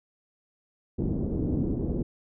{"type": "low-pass noise", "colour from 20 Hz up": "white", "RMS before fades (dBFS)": -28, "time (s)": [0.98, 2.03], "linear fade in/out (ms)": 10, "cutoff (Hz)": 340, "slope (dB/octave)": 24, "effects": []}